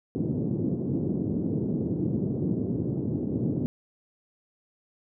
pink band-pass noise, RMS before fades -28 dBFS, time 0.15-3.66 s, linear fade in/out 0 ms, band 120 to 360 Hz, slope 24 dB/octave, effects none

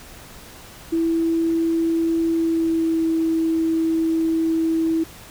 sine tone with pitch glide, 329.6 to 325.1 Hz, E4 to E4, 0 to -24 cents, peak -17 dBFS, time 0.92-5.04 s, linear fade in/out 10 ms, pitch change -24 cents, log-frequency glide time 2.33-3.08 s, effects pink hiss -42 dBFS RMS until 5.3 s

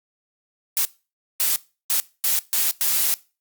blue noise bursts at uneven times, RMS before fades -20 dBFS, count 6, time 0.77-0.85 / 1.4-1.56 / 1.9-2 / 2.24-2.39 / 2.53-2.71 / 2.81-3.14 s, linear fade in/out 0 ms, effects noise-tail reverb RT60 0.3 s tail -20 dB re dry + Opus 48 kbps

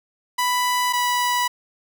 sawtooth tone pair in turn, 990 / 982 Hz, B5 / B5, +4 / -10 cents, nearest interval unison, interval 14 cents, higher first, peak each -15 dBFS, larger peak neither, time 0.38-0.93 / 0.93-1.48 s, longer neither, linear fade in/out 10 ms, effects none

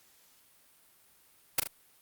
white noise with echo, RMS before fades -24 dBFS, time 1.58-1.6 s, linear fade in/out 5 ms, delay 37 ms, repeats 2, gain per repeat -6 dB, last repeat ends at 1.674 s, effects white hiss -63 dBFS RMS until 2.01 s + Opus 48 kbps

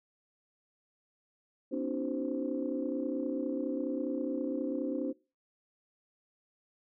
sine tone cluster, 248 / 282.8 / 312.4 / 373.5 / 519 Hz, B3 / C#4 / D#4 / F#4 / C5, +7 / +35 / +7 / +16 / -14 cents, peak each -38 / -34 / -38 / -40 / -38 dBFS, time 1.71-5.13 s, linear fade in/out 20 ms, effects noise-tail reverb RT60 0.3 s tail -22 dB re dry + tanh soft clip ceiling -21 dBFS

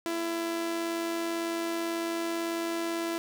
sawtooth tone with amplitude modulation, 334.9 Hz, E4, 27 cents sharp, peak -24 dBFS, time 0.06-3.18 s, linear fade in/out 0 ms, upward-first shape sine, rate 98.1 Hz, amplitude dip 35%, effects none

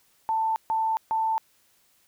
sine tone bursts, 888 Hz, A5, 16 cents sharp, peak -22 dBFS, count 3, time 0.29-1.38 s, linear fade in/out 0 ms, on 270 ms, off 140 ms, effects white hiss -64 dBFS RMS until 2.07 s

